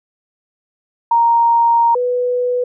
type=tone pair in turn; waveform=sine; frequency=932.3 / 493.9 Hz; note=A#5 / B4; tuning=0 / 0 cents; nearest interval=major seventh; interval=1100 cents; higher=first; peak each=-9 / -14 dBFS; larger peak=first; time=1.11-1.95 / 1.95-2.64 s; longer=first; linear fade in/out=5 ms; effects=none